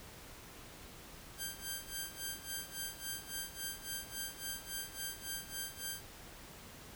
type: tone with tremolo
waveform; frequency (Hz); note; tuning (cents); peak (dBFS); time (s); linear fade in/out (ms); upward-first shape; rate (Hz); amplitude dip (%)
5% pulse; 1581; G6; +14; -27; 1.37-6.04; 50; sine; 3.6; 85
effects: pink hiss -53 dBFS RMS until 6.95 s